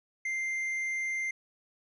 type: tone with tanh clipping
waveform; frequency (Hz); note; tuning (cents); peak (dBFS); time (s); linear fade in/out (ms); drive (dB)
sine; 2093; C7; 0; -31; 0.25-1.31; 5; 5
effects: none